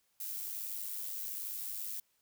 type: noise with amplitude modulation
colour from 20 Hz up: violet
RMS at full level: -38 dBFS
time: 0.2-2 s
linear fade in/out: 5 ms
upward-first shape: sine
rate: 101 Hz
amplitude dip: 50%
effects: white hiss -75 dBFS RMS until 2.21 s